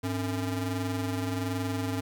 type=ring-modulated tone; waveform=35% pulse; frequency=184.7 Hz; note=F#3; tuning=3 cents flat; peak=-24 dBFS; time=0.03-2.01 s; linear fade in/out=10 ms; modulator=81.7 Hz; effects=none